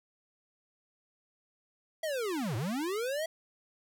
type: linear two-way sweep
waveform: square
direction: down then up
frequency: 660 to 101 to 660 Hz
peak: -32 dBFS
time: 2.03-3.26 s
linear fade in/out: 5 ms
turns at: 2.56 s
effects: none